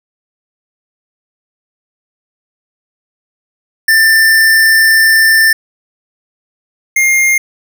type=tone pair in turn; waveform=square; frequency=1784 / 2122 Hz; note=A6 / C7; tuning=+23 / +24 cents; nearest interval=minor third; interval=301 cents; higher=second; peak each=-6 / -8 dBFS; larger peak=first; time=3.88-5.53 / 6.96-7.38 s; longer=first; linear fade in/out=5 ms; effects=none